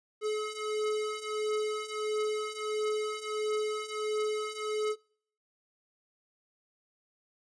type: beating tone pair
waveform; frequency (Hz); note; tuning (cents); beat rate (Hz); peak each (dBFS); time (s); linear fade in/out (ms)
square; 426.2 / 427.7; G#4 / A4; +45 / -49; 1.5; -36 / -33; 0.21-4.96; 50
effects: noise-tail reverb RT60 0.6 s tail -26 dB re dry + resampled to 22050 Hz